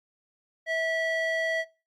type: tone with band-pass filter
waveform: square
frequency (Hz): 651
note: E5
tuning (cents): -22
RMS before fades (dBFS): -28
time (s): 0.66-1.65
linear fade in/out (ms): 50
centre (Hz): 1500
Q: 4.2
effects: noise-tail reverb RT60 0.3 s tail -19 dB re dry + Opus 48 kbps